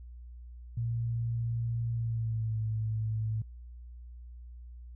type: tone with pitch glide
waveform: sine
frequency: 116.54 to 110 Hz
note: A#2 to A2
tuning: 0 to 0 cents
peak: -29 dBFS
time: 0.77-3.42 s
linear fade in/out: 5 ms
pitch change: -100 cents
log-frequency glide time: 1.92-2.59 s
effects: added 60 Hz sine -44 dBFS peak until 4.95 s